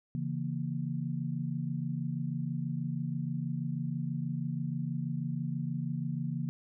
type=chord; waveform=sine; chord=A# diminished; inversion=first; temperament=equal; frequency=138.59 / 164.81 / 233.1 Hz; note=C#3 / E3 / A#3; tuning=0 / 0 / 0 cents; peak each=-35 / -35 / -38 dBFS; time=0.15-6.49 s; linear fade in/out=0 ms; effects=none